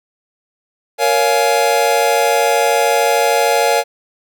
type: chord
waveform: square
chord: Bb minor seventh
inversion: none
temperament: just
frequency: 466.2 / 559.4 / 699.2 / 839.1 Hz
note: Bb4 / Db5 / F5 / Ab5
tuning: 0 / +16 / +2 / +18 cents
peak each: -18 dBFS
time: 0.98-3.84 s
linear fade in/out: 50 ms
effects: none